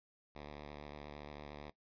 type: tone with vibrato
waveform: 5% pulse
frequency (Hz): 73.6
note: D2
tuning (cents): +4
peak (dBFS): -36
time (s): 0.35-1.7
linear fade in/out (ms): 5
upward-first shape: sine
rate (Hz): 8.7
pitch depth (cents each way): 31
effects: noise-tail reverb RT60 0.1 s tail -18 dB re dry + resampled to 11025 Hz